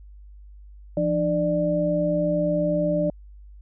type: tone cluster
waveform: sine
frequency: 171.8 / 300.3 / 593 Hz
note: F3 / D4 / D5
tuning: -28 / +39 / +17 cents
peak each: -25 / -27 / -22 dBFS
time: 0.97-3.1 s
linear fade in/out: 2 ms
effects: added 50 Hz sine -42 dBFS peak until 3.61 s